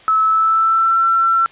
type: tone with pitch glide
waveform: sine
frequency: 1300 to 1347.4 Hz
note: E6 to E6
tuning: -24 to +38 cents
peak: -11 dBFS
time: 0.08-1.46 s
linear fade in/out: 0 ms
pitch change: +62 cents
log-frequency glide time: 0.22-0.99 s
effects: white hiss -44 dBFS RMS until 1.51 s + resampled to 8000 Hz